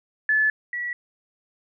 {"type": "tone pair in turn", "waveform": "sine", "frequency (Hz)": [1730, 1938.1], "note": ["A6", "B6"], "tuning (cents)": [-30, -33], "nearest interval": "major second", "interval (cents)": 197, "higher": "second", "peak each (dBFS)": [-17, -26], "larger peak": "first", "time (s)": [[0.29, 0.5], [0.73, 0.93]], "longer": "first", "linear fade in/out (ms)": 2, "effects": []}